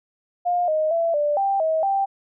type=tone with pitch steps; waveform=sine; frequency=708 / 622 / 669 / 589 / 787 / 638 / 785 Hz; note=F5 / D#5 / E5 / D5 / G5 / D#5 / G5; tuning=+23 / -1 / +25 / +5 / +7 / +43 / +2 cents; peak=-18 dBFS; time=0.45-2.06 s; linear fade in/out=20 ms; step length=230 ms; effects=none